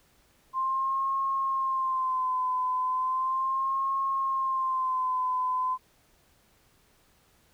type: tone with vibrato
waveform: sine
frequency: 1046.5 Hz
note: C6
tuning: in tune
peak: -25 dBFS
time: 0.53-5.78 s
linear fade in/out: 50 ms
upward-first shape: sine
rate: 0.36 Hz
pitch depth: 55 cents each way
effects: pink hiss -64 dBFS RMS until 7.53 s